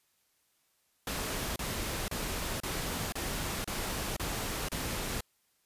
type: noise bursts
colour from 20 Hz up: pink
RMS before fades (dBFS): -35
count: 8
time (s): 1.07-5.207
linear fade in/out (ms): 2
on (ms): 490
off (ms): 31
effects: white hiss -73 dBFS RMS until 5.65 s + resampled to 32000 Hz